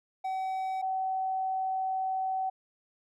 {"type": "tone pair in turn", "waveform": ["triangle", "sine"], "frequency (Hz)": [759, 759], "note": ["F#5", "F#5"], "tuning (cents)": [44, 44], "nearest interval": "unison", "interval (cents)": 0, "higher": "neither", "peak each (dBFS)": -28, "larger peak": "neither", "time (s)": [[0.24, 0.82], [0.82, 2.5]], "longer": "second", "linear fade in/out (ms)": 10, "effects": []}